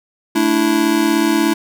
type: chord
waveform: square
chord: A suspended fourth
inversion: none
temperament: just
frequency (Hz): 220 / 293.3 / 330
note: A3 / D4 / E4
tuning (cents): 0 / -2 / +2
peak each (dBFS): -21 / -18 / -16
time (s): 0.35-1.54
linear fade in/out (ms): 10
effects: none